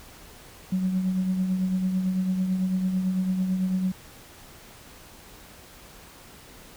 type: tone with tremolo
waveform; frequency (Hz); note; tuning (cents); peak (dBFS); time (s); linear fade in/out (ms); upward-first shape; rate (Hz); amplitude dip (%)
sine; 186.3; F#3; +12; -19; 0.72-3.92; 5; triangle; 9; 55
effects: tanh soft clip ceiling -17 dBFS + pink hiss -48 dBFS RMS until 6.76 s